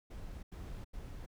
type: noise bursts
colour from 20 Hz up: brown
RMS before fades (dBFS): -45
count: 3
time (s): 0.1-1.262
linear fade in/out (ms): 10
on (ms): 330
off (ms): 86
effects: none